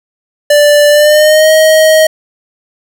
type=tone with pitch glide; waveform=square; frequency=587.3 to 629.5 Hz; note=D5 to D#5; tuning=0 to +20 cents; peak=-4 dBFS; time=0.5-2.07 s; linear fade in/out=5 ms; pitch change=+120 cents; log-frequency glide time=0.89-1.51 s; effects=none